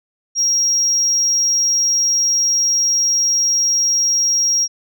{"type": "tone", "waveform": "sine", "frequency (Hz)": 5620, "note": "F8", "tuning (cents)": 10, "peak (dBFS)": -11, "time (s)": [0.35, 4.68], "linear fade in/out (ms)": 50, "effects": ["tanh soft clip ceiling -11 dBFS"]}